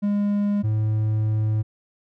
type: tone pair in turn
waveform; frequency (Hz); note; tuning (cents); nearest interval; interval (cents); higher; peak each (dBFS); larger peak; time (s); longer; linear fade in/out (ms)
triangle; 204.2 / 108.17; G#3 / A2; -29 / -29; major seventh; 1100; first; -17; neither; 0.02-0.63 / 0.63-1.63; second; 20
effects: none